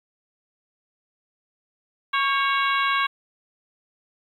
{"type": "harmonic tone with a mistuned harmonic", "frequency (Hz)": 554.4, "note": "C#5", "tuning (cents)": 0, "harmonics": [2, 3, 4, 5, 6, 7], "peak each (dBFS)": [-22, -26, -28, -30, -32, -33], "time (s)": [2.13, 3.07], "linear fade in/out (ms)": 10, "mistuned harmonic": 3, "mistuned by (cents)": -51, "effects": ["9-bit"]}